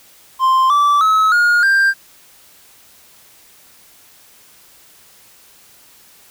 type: tone with pitch steps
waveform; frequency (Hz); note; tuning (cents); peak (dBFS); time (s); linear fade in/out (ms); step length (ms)
triangle; 1046.5 / 1161.2 / 1288.4 / 1429.6 / 1586.2; C6 / D6 / E6 / F6 / G6; 0 / -20 / -40 / +40 / +20; -8; 0.39-1.94; 50; 310
effects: white hiss -47 dBFS RMS until 6.3 s